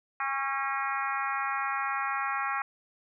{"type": "harmonic tone with a mistuned harmonic", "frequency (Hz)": 271.6, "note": "C#4", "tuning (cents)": -35, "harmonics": [3, 4, 5, 6, 7, 8, 9], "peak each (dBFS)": [-35, -33, -34, -38, -37, -41, -41], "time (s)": [0.2, 2.62], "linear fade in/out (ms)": 2, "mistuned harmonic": 4, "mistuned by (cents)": 29, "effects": []}